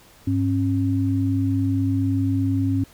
sine tone pair together, 101.4 / 271.3 Hz, G#2 / C#4, -41 / -37 cents, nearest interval octave + perfect fourth, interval 1704 cents, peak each -21 dBFS, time 0.27-2.84 s, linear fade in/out 5 ms, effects pink hiss -51 dBFS RMS until 2.93 s

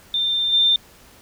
sine tone with level steps, 3591 Hz, A7, 35 cents sharp, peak -18 / -13 dBFS, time 0.14-0.76 s, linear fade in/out 2 ms, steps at 0.52 s, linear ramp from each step 20 ms, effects pink hiss -49 dBFS RMS until 1.21 s

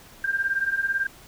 sine beating tone pair, 1577 / 1595 Hz, G6 / G6, +10 / +30 cents, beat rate 18 Hz, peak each -27 / -24 dBFS, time 0.24-1.07 s, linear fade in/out 5 ms, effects pink hiss -49 dBFS RMS until 1.27 s

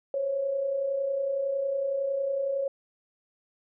sine tone pair together, 520.1 / 551 Hz, C5 / C#5, -10 / -11 cents, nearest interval minor second, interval 99 cents, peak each -36 / -26 dBFS, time 0.14-2.68 s, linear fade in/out 2 ms, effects none

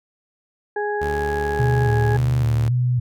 harmonic tone, 415.3 Hz, G#4, in tune, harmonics 1 / 2 / 4, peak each -23 / -26 / -29 dBFS, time 0.76-2.17 s, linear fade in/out 5 ms
sawtooth tone, 73.42 Hz, D2, in tune, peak -22 dBFS, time 1.01-2.69 s, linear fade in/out 10 ms
sine tone with vibrato, 119.4 Hz, A#2, 42 cents sharp, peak -16 dBFS, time 1.59-3 s, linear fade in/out 10 ms, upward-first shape square, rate 1.8 Hz, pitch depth 67 cents each way
effects none

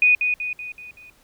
sine tone with echo, 2477 Hz, D#7, 8 cents flat, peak -12 dBFS, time 0.02-0.15 s, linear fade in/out 2 ms, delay 190 ms, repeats 5, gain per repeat -6 dB, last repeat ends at 1.1 s, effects pink hiss -57 dBFS RMS until 1.23 s

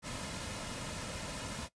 pink noise with comb filter, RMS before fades -41 dBFS, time 0.02-1.69 s, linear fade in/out 50 ms, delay 2.6 ms, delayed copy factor -0.5, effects noise-tail reverb RT60 0.1 s tail -17 dB re dry + resampled to 22050 Hz

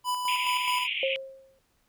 square tone with tremolo, 994 Hz, B5, 11 cents sharp, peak -26 dBFS, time 0.04-0.88 s, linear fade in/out 50 ms, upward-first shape square, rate 4.7 Hz, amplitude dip 40%
pink band-pass noise, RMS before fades -31 dBFS, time 0.28-1.16 s, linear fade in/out 0 ms, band 2200 to 3200 Hz, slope 96 dB/octave
sine tone with exponential decay, 535 Hz, C5, 38 cents sharp, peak -23 dBFS, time 1.03-1.59 s, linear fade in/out 2 ms, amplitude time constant 120 ms
effects pink hiss -70 dBFS RMS until 1.88 s

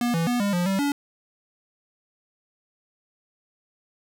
square tone with pitch steps, 240.5 / 166 / 243.7 / 201.9 / 176.3 / 193.7 / 285.2 Hz, B3 / E3 / B3 / G#3 / F3 / G3 / C#4, -46 / +12 / -23 / -49 / +17 / -20 / +49 cents, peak -22 dBFS, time 0.01-0.92 s, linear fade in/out 2 ms, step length 130 ms, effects none

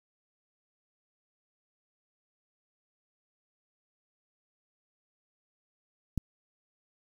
click, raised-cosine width 5 ms, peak -17 dBFS, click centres 6.177 s, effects 8-bit

